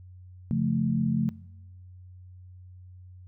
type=chord; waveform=sine; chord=Db augmented; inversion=none; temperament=equal; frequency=138.59 / 174.61 / 220 Hz; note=Db3 / F3 / A3; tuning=0 / 0 / 0 cents; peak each=-28 / -28 / -27 dBFS; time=0.51-1.29 s; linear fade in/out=0 ms; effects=noise-tail reverb RT60 1.0 s tail -22 dB re dry + added 91 Hz sine -45 dBFS peak until 3.27 s